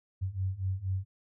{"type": "beating tone pair", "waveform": "sine", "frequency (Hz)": [92.5, 96.7], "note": ["F#2", "G2"], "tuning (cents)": [0, -23], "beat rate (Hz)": 4.2, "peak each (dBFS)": [-34, -32], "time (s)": [0.21, 1.05], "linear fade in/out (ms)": 20, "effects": []}